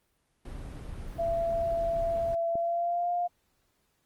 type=noise; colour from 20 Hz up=brown; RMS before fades=-39 dBFS; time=0.45-2.35 s; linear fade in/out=5 ms
type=tone with pitch glide; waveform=sine; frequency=672 to 703.4 Hz; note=E5 to F5; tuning=+33 to +12 cents; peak=-26 dBFS; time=1.18-3.28 s; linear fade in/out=20 ms; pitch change=+79 cents; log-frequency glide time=2.49-3.11 s
type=click; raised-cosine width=2 ms; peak=-26 dBFS; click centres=2.555 s
effects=pink hiss -73 dBFS RMS until 4.05 s + Opus 32 kbps